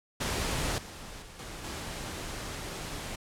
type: noise with level steps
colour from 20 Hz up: pink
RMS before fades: -31 / -44 / -48 / -42 / -38 dBFS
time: 0.2-3.16 s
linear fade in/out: 10 ms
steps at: 0.78 / 1.22 / 1.39 / 1.64 s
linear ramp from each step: 2 ms
effects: low-pass 10000 Hz 12 dB/octave